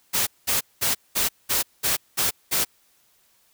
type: noise bursts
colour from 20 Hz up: white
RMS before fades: -22 dBFS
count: 8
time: 0.13-2.65 s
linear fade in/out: 20 ms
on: 140 ms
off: 200 ms
effects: white hiss -62 dBFS RMS until 3.53 s